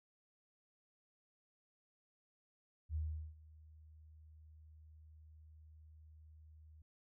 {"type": "tone with ADSR envelope", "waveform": "sine", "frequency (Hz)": 77.78, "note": "D#2", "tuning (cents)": 0, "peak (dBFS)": -35, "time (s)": [2.89, 6.82], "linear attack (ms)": 63, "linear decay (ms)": 390, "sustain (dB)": -22, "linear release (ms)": 3, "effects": []}